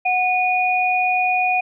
sine tone pair together, 734.8 / 2458 Hz, F#5 / D#7, -12 / -22 cents, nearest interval octave + major sixth, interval 2090 cents, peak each -18 / -19 dBFS, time 0.05-1.61 s, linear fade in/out 10 ms, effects none

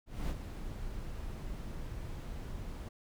brown noise with ADSR envelope, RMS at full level -33 dBFS, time 0.06-2.89 s, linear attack 230 ms, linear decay 52 ms, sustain -8 dB, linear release 9 ms, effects none

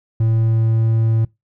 triangle tone, 112.4 Hz, A2, 37 cents sharp, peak -11 dBFS, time 0.2-1.25 s, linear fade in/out 5 ms, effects noise-tail reverb RT60 0.2 s tail -23 dB re dry

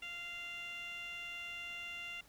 15% pulse tone with band-pass filter, 694 Hz, F5, 11 cents flat, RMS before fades -45 dBFS, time 0.02-2.21 s, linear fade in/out 5 ms, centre 2700 Hz, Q 3.5, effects pink hiss -64 dBFS RMS until 2.28 s

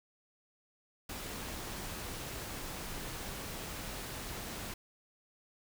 pink noise, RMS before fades -42 dBFS, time 1.09-4.74 s, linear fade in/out 5 ms, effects none

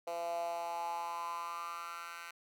10% pulse tone with high-pass filter sweep, 170 Hz, F3, 46 cents flat, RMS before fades -40 dBFS, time 0.07-2.31 s, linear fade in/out 5 ms, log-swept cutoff 590 to 1600 Hz, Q 6.3, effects none

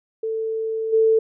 sine tone with level steps, 444.2 Hz, A4, 16 cents sharp, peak -22 / -13 dBFS, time 0.23-1.19 s, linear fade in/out 5 ms, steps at 0.92 s, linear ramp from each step 20 ms, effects none

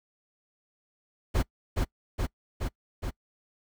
brown noise with echo, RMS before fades -24 dBFS, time 1.34-1.43 s, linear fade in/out 20 ms, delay 420 ms, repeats 4, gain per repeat -2 dB, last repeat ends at 3.11 s, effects noise-tail reverb RT60 0.1 s tail -24 dB re dry

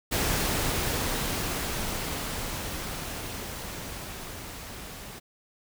pink noise with level ramp, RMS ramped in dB -26 to -42 dBFS, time 0.11-5.2 s, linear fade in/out 20 ms, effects none

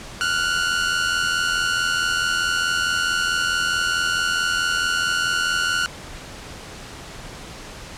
sawtooth tone pair together, 1395.4 / 1480 Hz, F6 / F#6, -2 / 0 cents, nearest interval minor second, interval 102 cents, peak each -19 / -18 dBFS, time 0.21-5.86 s, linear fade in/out 0 ms, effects pink hiss -37 dBFS RMS until 7.97 s + low-pass 8000 Hz 12 dB/octave

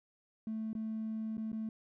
triangle tone with dropouts, 220 Hz, A3, in tune, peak -32 dBFS, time 0.47-1.69 s, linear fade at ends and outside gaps 2 ms, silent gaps 0.731-0.751 / 1.37-1.379 / 1.518-1.529 s, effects tanh soft clip ceiling -32 dBFS

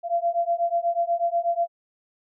sine beating tone pair, 681 / 689.2 Hz, F5 / F5, -44 / -23 cents, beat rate 8.2 Hz, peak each -24 dBFS, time 0.03-1.68 s, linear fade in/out 50 ms, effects none

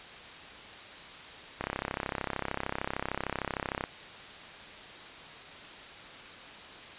click train, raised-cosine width 0.5 ms, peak -16 dBFS, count 75, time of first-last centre 1.61-3.839 s, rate 33.2 Hz, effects white hiss -46 dBFS RMS until 6.98 s + resampled to 8000 Hz

